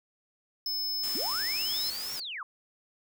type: tone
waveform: square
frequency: 5220 Hz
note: E8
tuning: 18 cents flat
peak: -30 dBFS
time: 0.66-1.9 s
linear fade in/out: 2 ms
type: noise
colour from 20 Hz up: white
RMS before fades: -40 dBFS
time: 1.03-2.2 s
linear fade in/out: 5 ms
type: linear two-way sweep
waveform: sine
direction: up then down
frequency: 205.2 to 5600 to 1022 Hz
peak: -35 dBFS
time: 1.15-2.43 s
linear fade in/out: 2 ms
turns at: 2.14 s
effects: none